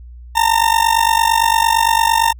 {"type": "tone with amplitude modulation", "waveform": "40% pulse", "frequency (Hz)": 911, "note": "A#5", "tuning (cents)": -40, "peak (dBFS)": -7, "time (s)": [0.35, 2.33], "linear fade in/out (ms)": 20, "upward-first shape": "sine", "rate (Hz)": 48.8, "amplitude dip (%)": 85, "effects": ["added 60 Hz sine -33 dBFS peak until 2.39 s"]}